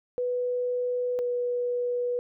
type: tone pair in turn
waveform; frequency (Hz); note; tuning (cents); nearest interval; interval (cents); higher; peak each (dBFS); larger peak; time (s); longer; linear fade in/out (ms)
sine; 493.9 / 488.5; B4 / B4; 0 / -19; unison; 19; first; -25; neither; 0.18-1.19 / 1.19-2.19; first; 0
effects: none